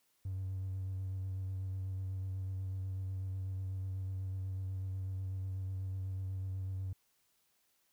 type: tone with vibrato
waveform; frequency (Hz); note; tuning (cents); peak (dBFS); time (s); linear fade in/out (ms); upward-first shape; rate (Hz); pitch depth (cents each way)
triangle; 94.9; F#2; +44; -33; 0.25-6.93; 5; sine; 8.1; 20
effects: tanh soft clip ceiling -32 dBFS + white hiss -75 dBFS RMS until 7.92 s